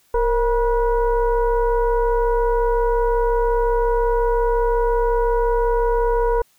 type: tone with frequency modulation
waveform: sine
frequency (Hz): 466.2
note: A#4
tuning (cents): 0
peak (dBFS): -15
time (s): 0.14-6.42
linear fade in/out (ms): 5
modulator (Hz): 499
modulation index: 0.98
effects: white hiss -59 dBFS RMS until 6.58 s